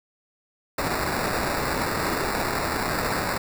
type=noise with sample-and-hold; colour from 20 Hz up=blue; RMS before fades=-26 dBFS; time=0.78-3.38 s; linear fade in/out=5 ms; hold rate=3150 Hz; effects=none